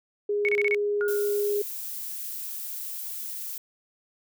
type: tone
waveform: sine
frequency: 411.9 Hz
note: G#4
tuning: 14 cents flat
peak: -23 dBFS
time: 0.29-1.62 s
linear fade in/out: 5 ms
type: tone bursts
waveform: sine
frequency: 2217 Hz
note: C#7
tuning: in tune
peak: -22 dBFS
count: 5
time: 0.45-0.746 s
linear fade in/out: 0 ms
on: 36 ms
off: 29 ms
type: tone with exponential decay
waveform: sine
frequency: 1435 Hz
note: F6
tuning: 47 cents sharp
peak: -27 dBFS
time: 1.01-1.52 s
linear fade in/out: 0 ms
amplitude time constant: 110 ms
type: noise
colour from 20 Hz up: violet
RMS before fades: -35 dBFS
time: 1.08-3.58 s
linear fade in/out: 2 ms
effects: none